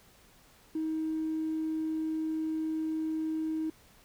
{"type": "tone", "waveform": "triangle", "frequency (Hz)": 316.2, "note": "D#4", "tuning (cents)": 28, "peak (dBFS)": -26, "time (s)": [0.75, 3.7], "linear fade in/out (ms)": 5, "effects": ["tanh soft clip ceiling -27 dBFS", "pink hiss -60 dBFS RMS until 4.04 s"]}